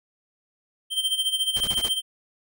square tone with tremolo, 3136 Hz, G7, in tune, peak -20 dBFS, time 0.9-2.02 s, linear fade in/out 50 ms, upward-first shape sine, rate 14 Hz, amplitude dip 75%
pink noise bursts, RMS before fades -34 dBFS, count 5, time 1.56-1.887 s, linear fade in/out 5 ms, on 47 ms, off 23 ms
effects none

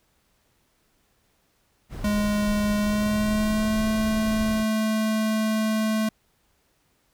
brown noise, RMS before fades -33 dBFS, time 1.89-4.65 s, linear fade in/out 50 ms
square tone with pitch glide, 207.7 to 218 Hz, G#3 to A3, 0 to -16 cents, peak -22 dBFS, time 2.04-6.09 s, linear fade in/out 5 ms, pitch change +84 cents, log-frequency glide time 2.77-3.86 s
effects pink hiss -67 dBFS RMS until 7.13 s

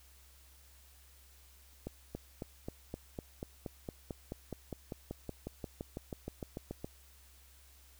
accelerating click train, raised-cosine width 2 ms, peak -26 dBFS, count 26, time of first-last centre 1.87-6.845 s, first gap 280 ms, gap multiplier 0.97, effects added 66 Hz sine -60 dBFS peak until 7.99 s + white hiss -63 dBFS RMS until 7.99 s

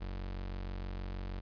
35% pulse tone, 46.37 Hz, F#1, 5 cents sharp, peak -36 dBFS, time 0-1.41 s, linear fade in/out 20 ms, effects resampled to 11025 Hz

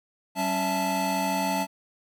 square tone cluster, 190.1 / 276.2 / 662 / 875 Hz, F#3 / C#4 / E5 / A5, +47 / -6 / +7 / -10 cents, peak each -32 / -33 / -32 / -28 dBFS, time 0.35-1.67 s, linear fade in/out 50 ms, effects none

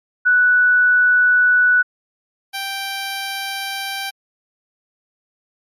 sine / 10% pulse tone pair in turn, 1480 / 784 Hz, F#6 / G5, 0 / 0 cents, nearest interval major seventh, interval 1100 cents, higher first, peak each -10 / -15 dBFS, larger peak first, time 0.25-1.83 / 2.53-4.11 s, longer neither, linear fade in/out 20 ms, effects MP3 64 kbps

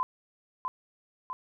sine tone with echo, 1019 Hz, C6, 46 cents flat, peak -25 dBFS, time 0-0.03 s, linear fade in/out 0 ms, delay 650 ms, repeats 2, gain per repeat -4 dB, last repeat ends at 1.33 s, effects none

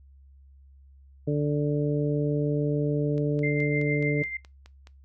harmonic tone, 146.83 Hz, D3, in tune, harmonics 1 / 2 / 3 / 4, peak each -25 / -28 / -28 / -34 dBFS, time 1.27-4.23 s, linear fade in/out 10 ms
click train, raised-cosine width 0.2 ms, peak -31 dBFS, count 9, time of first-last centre 3.18-4.871 s, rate 4.73 Hz
sine tone with tremolo, 2093 Hz, C7, in tune, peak -27 dBFS, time 3.43-4.37 s, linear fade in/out 5 ms, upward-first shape triangle, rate 6.6 Hz, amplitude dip 60%
effects noise-tail reverb RT60 0.2 s tail -19 dB re dry + added 68 Hz sine -50 dBFS peak until 5.04 s

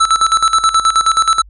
square tone with tremolo, 1318.5 Hz, E6, in tune, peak -8 dBFS, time 0-1.42 s, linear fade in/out 10 ms, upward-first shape square, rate 9.4 Hz, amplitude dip 75%, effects added 50 Hz sine -37 dBFS peak until 1.49 s + resampled to 24000 Hz

